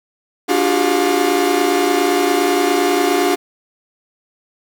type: tone cluster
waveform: 45% pulse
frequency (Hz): 291.1 / 348.2 / 375.5 / 405.5 / 711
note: D4 / F4 / F#4 / G#4 / F5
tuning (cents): -15 / -5 / +26 / -41 / +31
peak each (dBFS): -20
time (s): 0.48-3.36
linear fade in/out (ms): 20
effects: 8-bit